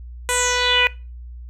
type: tone with low-pass filter sweep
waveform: 10% pulse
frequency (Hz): 493.9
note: B4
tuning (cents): 0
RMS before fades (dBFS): -18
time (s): 0.29-0.87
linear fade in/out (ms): 0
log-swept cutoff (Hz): 10000 to 2400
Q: 5.5
effects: noise-tail reverb RT60 0.3 s tail -21 dB re dry + added 60 Hz sine -33 dBFS peak until 1.49 s